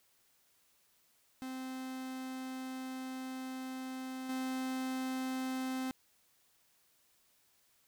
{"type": "tone with level steps", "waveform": "45% pulse", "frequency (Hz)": 259.8, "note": "C4", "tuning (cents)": -12, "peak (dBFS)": [-40, -35], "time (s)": [1.42, 5.91], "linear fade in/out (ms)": 0, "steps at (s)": 4.29, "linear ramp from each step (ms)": 5, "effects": ["white hiss -71 dBFS RMS until 7.87 s"]}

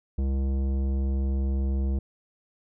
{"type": "tone with tanh clipping", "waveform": "triangle", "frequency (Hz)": 67.3, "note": "C2", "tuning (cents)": 49, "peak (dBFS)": -25, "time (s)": [0.18, 1.99], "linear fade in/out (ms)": 5, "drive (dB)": 18, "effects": []}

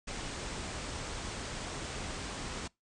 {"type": "low-pass noise", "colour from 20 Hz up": "pink", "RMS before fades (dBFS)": -40, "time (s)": [0.07, 2.68], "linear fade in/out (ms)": 10, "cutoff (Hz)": 9000, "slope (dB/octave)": 96, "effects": ["noise-tail reverb RT60 0.2 s tail -24 dB re dry"]}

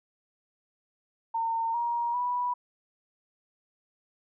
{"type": "tone with pitch steps", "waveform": "sine", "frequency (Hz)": [911, 945.3, 980.9], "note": ["A#5", "A#5", "B5"], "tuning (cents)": [-40, 24, -12], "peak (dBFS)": -26, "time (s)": [1.34, 2.54], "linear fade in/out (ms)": 10, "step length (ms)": 400, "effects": []}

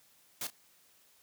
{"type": "noise with echo", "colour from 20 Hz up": "white", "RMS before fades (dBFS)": -37, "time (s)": [0.41, 0.47], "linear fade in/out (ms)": 2, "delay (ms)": 32, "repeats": 1, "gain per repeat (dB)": -13, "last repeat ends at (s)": 0.502, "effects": ["white hiss -65 dBFS RMS until 1.22 s", "high-pass 60 Hz 12 dB/octave"]}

